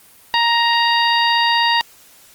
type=harmonic tone; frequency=936 Hz; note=A#5; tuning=7 cents sharp; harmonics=1 / 2 / 3 / 4 / 5; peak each=-16 / -19 / -21 / -22 / -23 dBFS; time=0.34-1.81 s; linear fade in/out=0 ms; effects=white hiss -47 dBFS RMS until 2.34 s + Opus 32 kbps